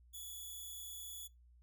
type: tone with amplitude modulation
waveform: 5% pulse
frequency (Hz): 3414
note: G#7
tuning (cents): +47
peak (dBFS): -37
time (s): 0.13-1.28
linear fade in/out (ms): 20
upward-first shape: sine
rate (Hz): 214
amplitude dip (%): 30
effects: noise-tail reverb RT60 0.2 s tail -24 dB re dry + added 60 Hz sine -61 dBFS peak until 1.62 s

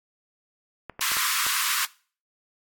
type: clicks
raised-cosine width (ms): 0.5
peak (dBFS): -20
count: 5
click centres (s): 0.897 / 0.994 / 1.118 / 1.169 / 1.466
type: high-pass noise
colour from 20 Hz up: pink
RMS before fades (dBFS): -25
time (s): 1.01-1.85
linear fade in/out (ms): 0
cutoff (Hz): 1000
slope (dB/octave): 96
effects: noise-tail reverb RT60 0.4 s tail -21 dB re dry + AAC 64 kbps

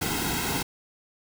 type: noise with comb filter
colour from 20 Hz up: pink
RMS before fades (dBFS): -28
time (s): 0.01-0.63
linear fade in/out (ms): 10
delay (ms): 1.7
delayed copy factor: -0.75
effects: none

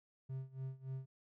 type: tone with tremolo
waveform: triangle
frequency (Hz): 132.3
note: C3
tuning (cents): +20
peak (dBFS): -37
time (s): 0.29-1.06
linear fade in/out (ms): 10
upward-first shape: sine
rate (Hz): 3.5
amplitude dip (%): 90
effects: none

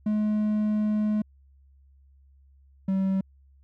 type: tone pair in turn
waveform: triangle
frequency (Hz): 212.2 / 191.79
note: G#3 / G3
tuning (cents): +38 / -38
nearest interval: major second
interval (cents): 176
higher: first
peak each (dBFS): -20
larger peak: neither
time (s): 0.06-1.22 / 2.88-3.21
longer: first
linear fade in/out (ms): 5
effects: added 68 Hz sine -54 dBFS peak until 3.63 s

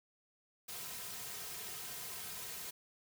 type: noise with comb filter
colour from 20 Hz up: white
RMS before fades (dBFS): -45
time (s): 0.68-2.71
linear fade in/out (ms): 10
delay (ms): 3.5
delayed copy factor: -0.7
effects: none

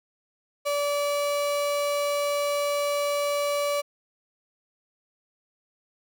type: tone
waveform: 35% pulse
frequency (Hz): 577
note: D5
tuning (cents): -31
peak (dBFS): -22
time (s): 0.65-3.82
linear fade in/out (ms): 20
effects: none

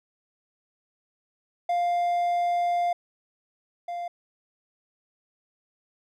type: tone pair in turn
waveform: triangle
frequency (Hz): 700 / 696.9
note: F5 / F5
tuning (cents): +4 / -4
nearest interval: unison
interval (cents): 8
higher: first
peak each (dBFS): -20 / -28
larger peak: first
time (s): 1.69-2.93 / 3.88-4.08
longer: first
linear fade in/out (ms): 5
effects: none

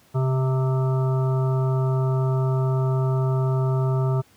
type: harmonic tone with a mistuned harmonic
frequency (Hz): 130.81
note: C3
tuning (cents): 0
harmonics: 1 / 3 / 5 / 7 / 9 / 10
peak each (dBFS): -19 / -29 / -33 / -36 / -38 / -39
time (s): 0.14-4.22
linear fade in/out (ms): 20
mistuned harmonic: 1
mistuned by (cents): +17
effects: pink hiss -57 dBFS RMS until 4.36 s + high-pass 60 Hz 12 dB/octave

